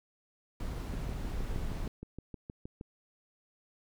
brown noise, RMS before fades -36 dBFS, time 0.6-1.88 s, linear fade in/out 2 ms
click train, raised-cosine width 3 ms, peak -29 dBFS, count 14, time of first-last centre 0.78-2.811 s, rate 6.4 Hz
effects none

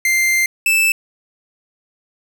45% pulse tone pair in turn, 2093 / 2637 Hz, C7 / E7, 0 / 0 cents, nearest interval major third, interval 400 cents, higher second, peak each -13 / -12 dBFS, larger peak second, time 0.05-0.46 / 0.66-0.92 s, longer first, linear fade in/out 2 ms, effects none

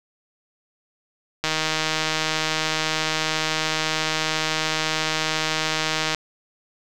click train, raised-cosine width 0.2 ms, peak -5 dBFS, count 740, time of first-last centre 1.44-6.147 s, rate 157 Hz, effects 7-bit

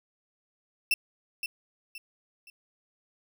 35% pulse tone with echo, 2676 Hz, E7, 25 cents sharp, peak -20 dBFS, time 0.91-0.94 s, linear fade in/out 2 ms, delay 520 ms, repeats 3, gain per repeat -9 dB, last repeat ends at 2.5 s, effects none

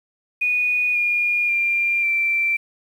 sine tone with pitch steps, 2467 / 2426 / 2386 / 2346 Hz, D#7 / D#7 / D7 / D7, -15 / -44 / +27 / -2 cents, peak -17 dBFS, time 0.41-2.57 s, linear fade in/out 10 ms, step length 540 ms, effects 8-bit

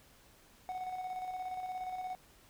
triangle tone with tremolo, 740 Hz, F#5, in tune, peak -34 dBFS, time 0.69-2.15 s, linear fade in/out 0 ms, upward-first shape square, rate 17 Hz, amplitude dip 40%, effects pink hiss -62 dBFS RMS until 2.49 s

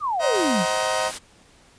sine exponential sweep, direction down, 1285 to 158 Hz, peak -21 dBFS, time 0-0.66 s, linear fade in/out 50 ms
30% pulse chord, C half-diminished seventh, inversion none, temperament just, 523.3 / 627.9 / 753.5 / 941.9 Hz, C5 / Eb5 / Gb5 / Bb5, 0 / +16 / +31 / +18 cents, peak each -25 / -23 / -26 / -25 dBFS, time 0.19-1.12 s, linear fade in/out 50 ms
white noise, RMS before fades -32 dBFS, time 0.33-1.19 s, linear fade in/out 20 ms
effects pink hiss -54 dBFS RMS until 1.78 s + resampled to 22050 Hz

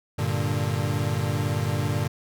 40% pulse chord, G minor, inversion none, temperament equal with one note detuned, 98.62 / 116.54 / 146.83 Hz, G2 / Bb2 / D3, +11 / 0 / 0 cents, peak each -27 dBFS, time 0.18-2.08 s, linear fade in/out 10 ms, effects none

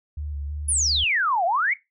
sine tone with vibrato, 72.9 Hz, D2, 12 cents flat, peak -28 dBFS, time 0.17-1.04 s, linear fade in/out 5 ms, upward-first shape square, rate 3.1 Hz, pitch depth 32 cents each way
sine exponential two-way sweep, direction down then up, 10680 to 661 to 2321 Hz, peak -19 dBFS, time 0.68-1.74 s, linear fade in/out 10 ms, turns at 1.45 s
effects noise-tail reverb RT60 0.2 s tail -18 dB re dry

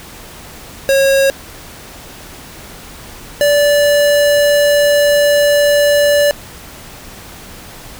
square tone pair in turn, 545 / 581.1 Hz, C#5 / D5, -29 / -18 cents, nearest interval minor second, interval 111 cents, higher second, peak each -9 dBFS, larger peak neither, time 0.89-1.3 / 3.41-6.31 s, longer second, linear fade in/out 0 ms, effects pink hiss -34 dBFS RMS until 7.99 s

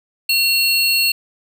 square tone pair together, 2732 / 4337 Hz, F7 / C#8, -39 / -39 cents, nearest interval minor sixth, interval 800 cents, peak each -17 dBFS, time 0.29-1.12 s, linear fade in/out 5 ms, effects none

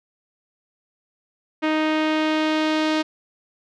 sawtooth tone with low-pass filter sweep, 311.1 Hz, D#4, in tune, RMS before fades -21 dBFS, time 1.62-3.03 s, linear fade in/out 20 ms, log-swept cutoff 2600 to 4200 Hz, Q 1.4, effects none

